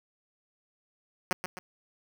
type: tone with echo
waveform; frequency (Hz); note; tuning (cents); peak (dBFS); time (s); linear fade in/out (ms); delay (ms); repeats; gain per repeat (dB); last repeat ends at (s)
5% pulse; 183.1; F#3; -18; -15; 1.31-1.33; 0; 130; 2; -7; 1.59
effects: none